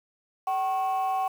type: tone pair together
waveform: sine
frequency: 762.9 / 1091 Hz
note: G5 / C#6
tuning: -47 / -28 cents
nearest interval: tritone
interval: 619 cents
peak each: -23 / -29 dBFS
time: 0.47-1.28 s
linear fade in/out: 5 ms
effects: tanh soft clip ceiling -21 dBFS + 8-bit